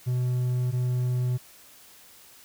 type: tone pair in turn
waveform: triangle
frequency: 124.9 / 124.9 Hz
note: B2 / B2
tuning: +20 / +20 cents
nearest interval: unison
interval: 0 cents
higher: neither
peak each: -21 dBFS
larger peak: neither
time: 0.06-0.72 / 0.72-1.38 s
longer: neither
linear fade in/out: 20 ms
effects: white hiss -52 dBFS RMS until 2.44 s